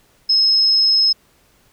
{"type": "tone", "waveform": "sine", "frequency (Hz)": 5170, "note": "E8", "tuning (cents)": -34, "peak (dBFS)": -11, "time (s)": [0.29, 1.13], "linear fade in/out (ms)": 10, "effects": ["pink hiss -56 dBFS RMS until 1.72 s"]}